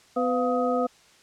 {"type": "harmonic tone with a mistuned harmonic", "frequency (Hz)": 251.5, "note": "B3", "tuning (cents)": 32, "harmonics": [1, 2, 3, 5], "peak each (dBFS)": [-27, -25, -28, -30], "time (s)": [0.16, 0.87], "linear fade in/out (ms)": 10, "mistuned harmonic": 3, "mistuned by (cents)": -120, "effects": ["white hiss -56 dBFS RMS until 1.22 s", "low-pass 7000 Hz 12 dB/octave"]}